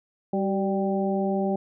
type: harmonic tone with a mistuned harmonic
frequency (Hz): 196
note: G3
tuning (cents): 0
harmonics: 1 / 2 / 3 / 4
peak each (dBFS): -25 / -28 / -30 / -31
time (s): 0.33-1.56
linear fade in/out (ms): 5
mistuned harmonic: 2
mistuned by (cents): -44
effects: none